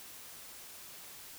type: silence
effects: white hiss -50 dBFS RMS until 1.38 s